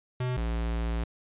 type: tone pair in turn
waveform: square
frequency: 126 / 57.17 Hz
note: B2 / A#1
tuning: +35 / -33 cents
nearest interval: octave + major second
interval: 1368 cents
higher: first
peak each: -28 dBFS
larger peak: neither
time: 0.2-0.37 / 0.37-1.04 s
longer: second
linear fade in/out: 5 ms
effects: resampled to 8000 Hz